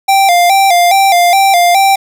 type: tone with vibrato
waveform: square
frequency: 740 Hz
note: F#5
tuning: in tune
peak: -6 dBFS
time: 0.08-1.96 s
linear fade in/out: 10 ms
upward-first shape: square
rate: 2.4 Hz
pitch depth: 96 cents each way
effects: none